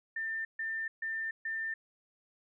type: tone bursts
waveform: sine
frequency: 1794 Hz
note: A6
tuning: 33 cents sharp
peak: -33 dBFS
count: 4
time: 0.16-1.74 s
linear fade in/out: 5 ms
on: 290 ms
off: 140 ms
effects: none